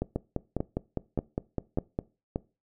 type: two click trains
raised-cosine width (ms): 2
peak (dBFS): -15 / -15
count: 5 / 10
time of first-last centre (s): 0.02-2.359 / 0.16-1.989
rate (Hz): 1.71 / 4.92
effects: noise-tail reverb RT60 0.3 s tail -21 dB re dry

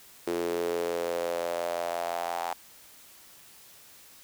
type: tone with high-pass filter sweep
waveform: sawtooth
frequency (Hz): 85.8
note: F2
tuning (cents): -30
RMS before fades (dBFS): -31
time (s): 0.27-2.53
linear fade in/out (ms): 0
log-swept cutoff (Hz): 370 to 800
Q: 5.4
effects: white hiss -53 dBFS RMS until 4.23 s

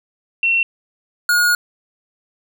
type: tone pair in turn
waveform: sine / square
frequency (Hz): 2717 / 1439.3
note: F7 / F#6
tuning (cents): -48 / -48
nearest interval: major seventh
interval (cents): 1100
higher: first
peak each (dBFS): -13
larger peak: neither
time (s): 0.43-0.63 / 1.29-1.55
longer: second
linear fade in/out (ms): 2
effects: none

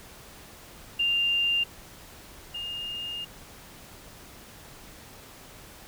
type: tone pair in turn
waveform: sine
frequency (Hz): 2794 / 2828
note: F7 / F7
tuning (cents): 0 / +21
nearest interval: unison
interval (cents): 21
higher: second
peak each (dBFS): -22 / -32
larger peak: first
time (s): 0.99-1.64 / 2.54-3.25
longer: second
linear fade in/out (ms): 10
effects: pink hiss -48 dBFS RMS until 5.87 s

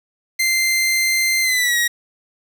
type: tone with pitch glide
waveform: sawtooth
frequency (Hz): 2084 to 1900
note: C7 to A#6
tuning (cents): -7 to +33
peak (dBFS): -12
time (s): 0.39-1.88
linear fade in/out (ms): 10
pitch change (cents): -160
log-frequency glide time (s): 1.42-1.77
effects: 7-bit

